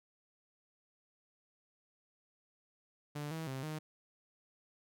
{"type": "tone with pitch steps", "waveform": "sawtooth", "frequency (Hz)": [147.3, 161.2, 132.8, 154.8], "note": ["D3", "E3", "C3", "D#3"], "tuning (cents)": [6, -38, 26, -9], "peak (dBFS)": -35, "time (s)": [3.15, 3.79], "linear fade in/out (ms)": 10, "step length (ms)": 160, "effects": []}